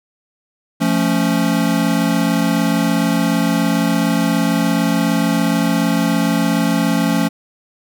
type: chord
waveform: square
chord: F augmented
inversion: none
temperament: equal with one note detuned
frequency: 173.21 / 220 / 277.2 Hz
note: F3 / A3 / C#4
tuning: -14 / 0 / 0 cents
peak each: -19 dBFS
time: 0.8-7.29 s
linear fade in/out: 20 ms
effects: none